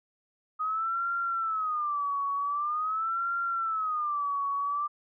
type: tone with vibrato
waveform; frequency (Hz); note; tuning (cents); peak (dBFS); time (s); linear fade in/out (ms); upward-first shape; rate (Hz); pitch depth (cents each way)
sine; 1244.5; D#6; 0; -27; 0.59-4.88; 20; sine; 0.45; 180
effects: none